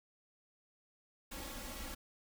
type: noise with comb filter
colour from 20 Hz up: pink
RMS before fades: -45 dBFS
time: 1.31-1.95 s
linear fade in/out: 10 ms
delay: 3.6 ms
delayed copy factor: +0.9
effects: none